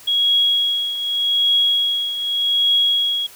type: tone with tremolo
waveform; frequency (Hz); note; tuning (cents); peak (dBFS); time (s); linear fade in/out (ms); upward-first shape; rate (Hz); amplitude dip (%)
sine; 3315; G#7; -4; -12; 0.07-3.27; 10; triangle; 0.84; 70
effects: white hiss -43 dBFS RMS until 3.35 s